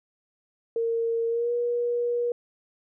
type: tone with pitch glide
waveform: sine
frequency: 460 to 479.5 Hz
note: A#4 to A#4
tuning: -23 to +49 cents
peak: -23 dBFS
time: 0.76-2.32 s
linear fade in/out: 2 ms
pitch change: +72 cents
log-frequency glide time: 1.28-1.52 s
effects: none